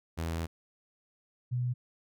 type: tone pair in turn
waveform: sawtooth / sine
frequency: 82.41 / 123.48 Hz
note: E2 / B2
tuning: 0 / 0 cents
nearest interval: perfect fifth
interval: 700 cents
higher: second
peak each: -28 dBFS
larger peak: neither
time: 0.17-0.47 / 1.51-1.74 s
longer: first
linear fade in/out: 20 ms
effects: none